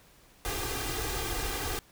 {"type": "noise with comb filter", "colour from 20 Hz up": "pink", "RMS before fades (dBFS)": -33, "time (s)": [0.45, 1.79], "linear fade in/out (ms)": 0, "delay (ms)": 2.5, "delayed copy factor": 0.85, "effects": ["pink hiss -59 dBFS RMS until 1.91 s"]}